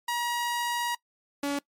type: tone pair in turn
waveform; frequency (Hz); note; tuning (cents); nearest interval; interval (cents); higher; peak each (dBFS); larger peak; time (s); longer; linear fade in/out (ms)
sawtooth; 955 / 283.9; A#5 / C#4; +42 / +41; octave + major sixth; 2101; first; -23; neither; 0.08-0.95 / 1.43-1.59; first; 5
effects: noise-tail reverb RT60 0.1 s tail -22 dB re dry + MP3 64 kbps